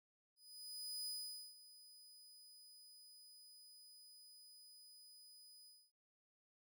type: tone with ADSR envelope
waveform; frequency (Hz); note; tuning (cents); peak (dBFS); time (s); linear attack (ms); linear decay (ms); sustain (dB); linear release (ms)
sawtooth; 4980; D#8; +1; -40; 0.36-5.92; 710; 470; -17; 250
effects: none